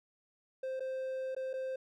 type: tone with dropouts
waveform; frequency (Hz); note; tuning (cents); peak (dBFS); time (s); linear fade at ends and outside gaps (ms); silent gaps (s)
triangle; 523.3; C5; 0; -33; 0.63-1.76; 5; 0.797-0.804 / 1.349-1.364 / 1.532-1.537
effects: none